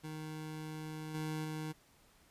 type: tone with level steps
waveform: 25% pulse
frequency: 155.56 Hz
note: D#3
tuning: in tune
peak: -38 / -33 / -35 dBFS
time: 0.03-1.73 s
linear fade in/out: 20 ms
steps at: 1.14 / 1.44 s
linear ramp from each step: 10 ms
effects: pink hiss -66 dBFS RMS until 2.3 s + resampled to 32000 Hz